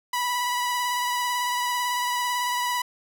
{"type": "tone with vibrato", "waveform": "sawtooth", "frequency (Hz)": 982, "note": "B5", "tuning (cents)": -10, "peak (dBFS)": -20, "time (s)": [0.13, 2.82], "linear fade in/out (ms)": 5, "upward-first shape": "sine", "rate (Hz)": 18, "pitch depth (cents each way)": 20, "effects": []}